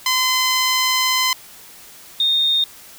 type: tone pair in turn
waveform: 10% pulse / sine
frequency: 1026 / 3674 Hz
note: C6 / A#7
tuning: -34 / -26 cents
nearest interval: octave + minor seventh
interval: 2208 cents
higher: second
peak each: -7 / -14 dBFS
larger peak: first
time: 0.06-1.33 / 2.2-2.64 s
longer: first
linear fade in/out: 2 ms
effects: white hiss -42 dBFS RMS until 2.98 s